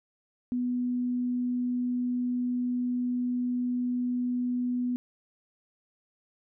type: tone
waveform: sine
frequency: 246.9 Hz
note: B3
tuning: in tune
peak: -26 dBFS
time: 0.52-4.96 s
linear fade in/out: 0 ms
effects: none